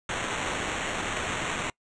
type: noise with sample-and-hold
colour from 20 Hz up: violet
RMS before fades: -31 dBFS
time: 0.09-1.7 s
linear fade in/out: 2 ms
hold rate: 4900 Hz
effects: noise-tail reverb RT60 0.1 s tail -25 dB re dry + resampled to 22050 Hz